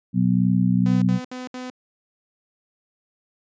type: harmonic tone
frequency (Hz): 62.1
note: B1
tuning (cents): +10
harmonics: 2 / 3 / 4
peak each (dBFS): -22 / -18 / -23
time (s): 0.13-1.2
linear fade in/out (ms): 50
type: tone bursts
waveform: sawtooth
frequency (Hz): 252.9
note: B3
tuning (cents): +41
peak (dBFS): -27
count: 4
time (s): 0.86-1.701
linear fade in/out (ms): 2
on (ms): 160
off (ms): 67
effects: resampled to 16000 Hz